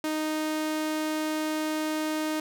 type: tone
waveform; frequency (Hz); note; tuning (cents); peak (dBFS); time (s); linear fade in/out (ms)
sawtooth; 310; D#4; -6; -23; 0.04-2.4; 2
effects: none